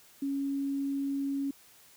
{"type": "tone", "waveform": "sine", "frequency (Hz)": 277.2, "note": "C#4", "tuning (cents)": 0, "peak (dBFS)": -29, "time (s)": [0.22, 1.51], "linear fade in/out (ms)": 5, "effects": ["white hiss -58 dBFS RMS until 1.96 s"]}